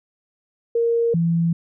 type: tone pair in turn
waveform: sine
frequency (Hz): 465.5 / 167.65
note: A#4 / E3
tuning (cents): -2 / +30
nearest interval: octave + tritone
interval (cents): 1768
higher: first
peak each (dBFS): -16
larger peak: neither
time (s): 0.75-1.14 / 1.14-1.53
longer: neither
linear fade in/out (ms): 5
effects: none